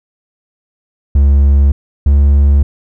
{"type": "tone pair in turn", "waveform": "triangle", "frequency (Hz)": [69.9, 70.71], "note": ["C#2", "C#2"], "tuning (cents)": [15, 35], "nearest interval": "unison", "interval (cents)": 20, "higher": "second", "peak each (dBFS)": -3, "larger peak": "neither", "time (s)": [[1.15, 1.72], [2.06, 2.63]], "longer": "neither", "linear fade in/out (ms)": 5, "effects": []}